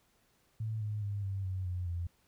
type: tone with pitch steps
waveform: sine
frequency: 110 / 105.64 / 101.45 / 97.43 / 93.57 / 89.87 / 86.3 Hz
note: A2 / G#2 / G#2 / G2 / F#2 / F#2 / F2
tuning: 0 / +30 / -40 / -10 / +20 / -50 / -20 cents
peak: -33 dBFS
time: 0.6-2.07 s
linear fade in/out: 5 ms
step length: 210 ms
effects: pink hiss -71 dBFS RMS until 2.27 s